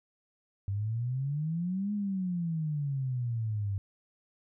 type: exponential two-way sweep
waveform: sine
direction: up then down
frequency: 96.8 to 209.5 to 96.8 Hz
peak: -29 dBFS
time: 0.68-3.78 s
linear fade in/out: 0 ms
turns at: 1.93 s
effects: none